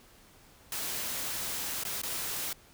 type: noise with dropouts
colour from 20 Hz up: white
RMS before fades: -35 dBFS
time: 0.72-2.53 s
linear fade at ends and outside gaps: 2 ms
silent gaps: 1.836-1.85 / 2.017-2.033 s
effects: pink hiss -58 dBFS RMS until 2.73 s